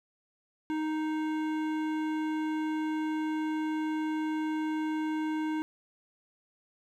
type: tone with hard clipping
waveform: triangle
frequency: 311.1 Hz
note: D#4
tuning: in tune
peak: -31 dBFS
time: 0.7-5.62 s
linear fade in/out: 0 ms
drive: 18 dB
effects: none